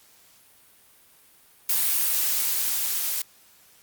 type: noise with level ramp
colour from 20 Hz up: blue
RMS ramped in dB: -22 to -27 dBFS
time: 1.69-3.22 s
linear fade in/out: 5 ms
effects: white hiss -56 dBFS RMS until 3.82 s + Opus 48 kbps